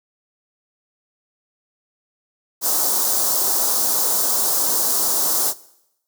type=band-stop noise; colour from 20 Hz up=white; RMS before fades=-19 dBFS; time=2.61-5.54 s; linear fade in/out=50 ms; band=1200 to 4800 Hz; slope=24 dB/octave; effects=noise-tail reverb RT60 0.8 s tail -19 dB re dry + high-pass 300 Hz 12 dB/octave